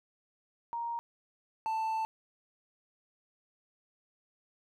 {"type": "tone pair in turn", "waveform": ["sine", "triangle"], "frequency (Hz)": [936, 885], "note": ["A#5", "A5"], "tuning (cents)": [7, 10], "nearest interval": "minor second", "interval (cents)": 97, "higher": "first", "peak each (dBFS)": [-33, -28], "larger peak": "second", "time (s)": [[0.73, 0.99], [1.66, 2.05]], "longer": "second", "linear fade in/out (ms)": 0, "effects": []}